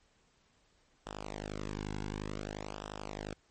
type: tone with flanger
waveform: sawtooth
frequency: 51.4 Hz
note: G#1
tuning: 17 cents flat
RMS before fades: -41 dBFS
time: 1.06-3.34 s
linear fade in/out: 5 ms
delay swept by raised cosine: 0.45 to 1.65 ms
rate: 0.55 Hz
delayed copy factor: -0.9
effects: pink hiss -70 dBFS RMS until 3.5 s + MP3 32 kbps